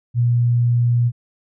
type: tone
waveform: sine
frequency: 120 Hz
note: B2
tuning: 49 cents flat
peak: -13 dBFS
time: 0.14-1.12 s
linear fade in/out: 50 ms
effects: none